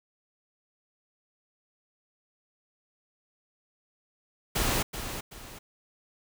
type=noise with echo; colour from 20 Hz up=pink; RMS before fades=-27 dBFS; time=4.55-4.83 s; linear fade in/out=10 ms; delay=380 ms; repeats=2; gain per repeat=-9 dB; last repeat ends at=5.59 s; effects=none